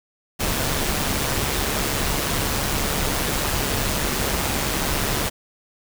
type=noise with amplitude modulation; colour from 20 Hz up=pink; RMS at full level=-21 dBFS; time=0.39-5.3 s; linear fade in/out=20 ms; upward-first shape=sine; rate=141 Hz; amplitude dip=45%; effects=none